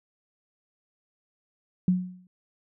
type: tone with exponential decay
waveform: sine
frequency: 182.2 Hz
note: F#3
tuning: 26 cents flat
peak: -16 dBFS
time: 1.88-2.27 s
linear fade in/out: 2 ms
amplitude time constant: 83 ms
effects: none